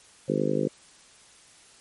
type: harmonic tone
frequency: 51.1 Hz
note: G#1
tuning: 27 cents flat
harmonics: 3 / 4 / 5 / 6 / 7 / 8 / 9 / 10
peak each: -31 / -31 / -31 / -31 / -31 / -31 / -31 / -31 dBFS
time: 0.28-0.68 s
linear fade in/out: 10 ms
effects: white hiss -54 dBFS RMS until 1.8 s + MP3 48 kbps